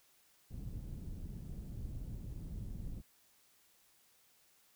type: low-pass noise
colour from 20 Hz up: pink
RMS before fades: -44 dBFS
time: 0.5-3.02 s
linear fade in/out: 20 ms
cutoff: 160 Hz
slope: 12 dB/octave
effects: white hiss -69 dBFS RMS until 4.75 s